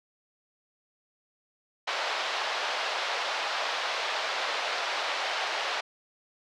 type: band-pass noise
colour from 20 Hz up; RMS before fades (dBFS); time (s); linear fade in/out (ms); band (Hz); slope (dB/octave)
pink; -31; 1.87-5.81; 10; 590 to 4700; 24
effects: none